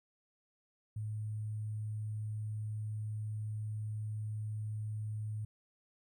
sine tone with sample-and-hold, 107.2 Hz, A2, 45 cents flat, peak -36 dBFS, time 0.96-5.45 s, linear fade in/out 5 ms, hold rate 8820 Hz, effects none

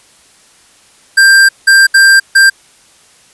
square tone bursts at uneven times, 1585 Hz, G6, 19 cents sharp, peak -3 dBFS, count 4, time 1.17-1.49 / 1.67-1.87 / 1.94-2.2 / 2.35-2.5 s, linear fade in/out 10 ms, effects white hiss -45 dBFS RMS until 3.33 s + resampled to 24000 Hz

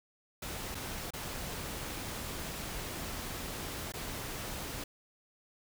pink noise with dropouts, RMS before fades -40 dBFS, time 0.42-4.84 s, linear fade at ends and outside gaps 5 ms, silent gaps 0.747-0.751 / 1.106-1.135 / 3.922-3.937 s, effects none

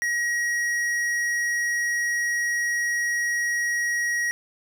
sine tone with tanh clipping, 1900 Hz, A#6, 33 cents sharp, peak -24 dBFS, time 0.02-4.31 s, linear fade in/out 0 ms, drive 12 dB, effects none

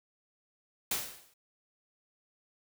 white noise with exponential decay, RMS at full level -29 dBFS, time 0.91-1.34 s, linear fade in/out 5 ms, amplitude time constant 93 ms, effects none

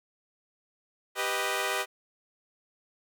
10% pulse chord, G augmented, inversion none, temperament equal, 392 / 493.9 / 622.3 Hz, G4 / B4 / D#5, 0 / 0 / 0 cents, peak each -24 dBFS, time 1.15-1.86 s, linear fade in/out 50 ms, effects none

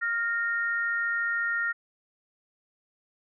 sine tone pair together, 1407.3 / 1847 Hz, F6 / A#6, +13 / -16 cents, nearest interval perfect fourth, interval 471 cents, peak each -28 dBFS, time 0.01-1.73 s, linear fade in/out 20 ms, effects none

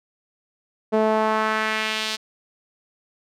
sawtooth tone with band-pass filter sweep, 217.6 Hz, A3, 19 cents flat, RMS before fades -22 dBFS, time 0.92-2.17 s, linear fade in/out 20 ms, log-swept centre 520 to 4300 Hz, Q 1.5, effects none

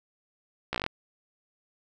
slowing click train, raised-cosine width 0.3 ms, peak -13 dBFS, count 8, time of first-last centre 0.73-0.864 s, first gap 15 ms, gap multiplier 1.08, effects none

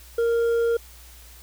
sine tone with hard clipping, 465.4 Hz, A#4, 3 cents flat, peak -20 dBFS, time 0.18-0.77 s, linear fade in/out 5 ms, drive 4 dB, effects added 60 Hz sine -46 dBFS peak until 1.42 s + white hiss -49 dBFS RMS until 1.42 s

